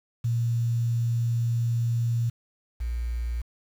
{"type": "tone pair in turn", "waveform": "sine", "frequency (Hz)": [117.5, 59.07], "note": ["A#2", "A#1"], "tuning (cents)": [14, 24], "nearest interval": "octave", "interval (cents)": 1190, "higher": "first", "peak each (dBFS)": [-22, -26], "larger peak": "first", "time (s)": [[0.24, 2.3], [2.8, 3.42]], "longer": "first", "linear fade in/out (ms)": 10, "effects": ["8-bit"]}